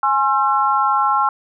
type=tone cluster; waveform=sine; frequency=833 / 1067 / 1351 Hz; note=G#5 / C6 / E6; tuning=+5 / +34 / +42 cents; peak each=-18 dBFS; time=0.03-1.29 s; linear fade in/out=2 ms; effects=none